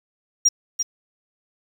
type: tone with echo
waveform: sine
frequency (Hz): 5700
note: F8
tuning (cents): +34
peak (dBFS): -10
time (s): 0.45-0.49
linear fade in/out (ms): 10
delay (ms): 340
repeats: 1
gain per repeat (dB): -9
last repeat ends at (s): 0.83
effects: tanh soft clip ceiling -8 dBFS + 7-bit